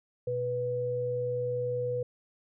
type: tone pair together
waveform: sine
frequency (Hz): 123.2 / 492.8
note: B2 / B4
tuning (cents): -4 / -4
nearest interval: 2 octaves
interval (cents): 2400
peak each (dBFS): -36 / -29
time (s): 0.27-2.03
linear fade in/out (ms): 5
effects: none